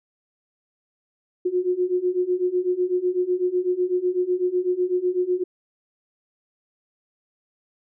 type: beating tone pair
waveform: sine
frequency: 357.6 / 365.6 Hz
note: F4 / F#4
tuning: +41 / -21 cents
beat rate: 8 Hz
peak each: -24 / -22 dBFS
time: 1.45-5.44 s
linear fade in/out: 10 ms
effects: none